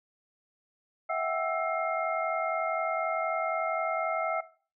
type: tone cluster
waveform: sine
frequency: 650 / 734 / 785 / 1319 / 2127 Hz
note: E5 / F#5 / G5 / E6 / C7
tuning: -24 / -14 / +2 / +1 / +28 cents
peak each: -32 / -34 / -38 / -33 / -37 dBFS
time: 1.09-4.41 s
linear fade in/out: 10 ms
effects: noise-tail reverb RT60 0.4 s tail -17 dB re dry